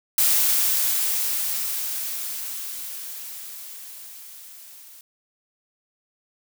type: noise with level ramp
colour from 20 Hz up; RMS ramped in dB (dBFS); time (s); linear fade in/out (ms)
blue; -18 to -46; 0.18-5.01; 2
effects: none